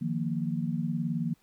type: chord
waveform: sine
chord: Eb suspended second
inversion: none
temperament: equal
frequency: 155.56 / 174.61 / 233.1 Hz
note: Eb3 / F3 / Bb3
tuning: 0 / 0 / 0 cents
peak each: -32 dBFS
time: 0.01-1.34 s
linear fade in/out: 10 ms
effects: pink hiss -67 dBFS RMS until 1.42 s